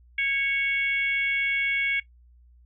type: harmonic tone with a mistuned harmonic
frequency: 554 Hz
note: C#5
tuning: 1 cent flat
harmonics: 3 / 4 / 5 / 6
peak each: -32 / -23 / -35 / -37 dBFS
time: 0.18-2 s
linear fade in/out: 5 ms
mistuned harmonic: 3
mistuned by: -20 cents
effects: noise-tail reverb RT60 0.1 s tail -17 dB re dry + added 60 Hz sine -52 dBFS peak until 2.65 s